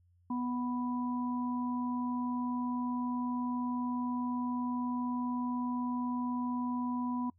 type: harmonic tone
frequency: 246.9 Hz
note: B3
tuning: in tune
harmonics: 1 / 3 / 4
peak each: -32 / -49 / -39 dBFS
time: 0.3-7.3 s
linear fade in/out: 5 ms
effects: noise-tail reverb RT60 0.1 s tail -25 dB re dry + added 88 Hz sine -64 dBFS peak until 7.38 s